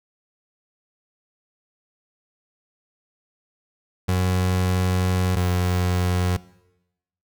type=tone pair in turn; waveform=30% pulse; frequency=91.8 / 90.01 Hz; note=F#2 / F#2; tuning=-13 / -47 cents; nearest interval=unison; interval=34 cents; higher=first; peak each=-16 dBFS; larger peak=neither; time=4.08-5.36 / 5.36-6.37 s; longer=first; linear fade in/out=10 ms; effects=noise-tail reverb RT60 0.9 s tail -20 dB re dry